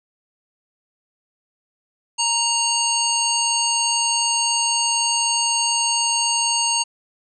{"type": "harmonic tone with a mistuned harmonic", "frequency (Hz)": 933, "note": "A#5", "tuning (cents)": 1, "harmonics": [1, 3, 5, 7, 9], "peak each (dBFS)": [-24, -24, -24, -24, -24], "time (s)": [2.18, 6.84], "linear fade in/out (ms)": 20, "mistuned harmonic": 5, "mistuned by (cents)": -63, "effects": []}